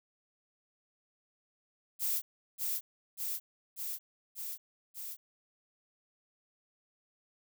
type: noise with echo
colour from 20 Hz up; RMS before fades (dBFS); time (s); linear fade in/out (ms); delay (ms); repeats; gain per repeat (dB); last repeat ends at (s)
violet; -32; 1.99-2.22; 50; 590; 5; -2; 5.17
effects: none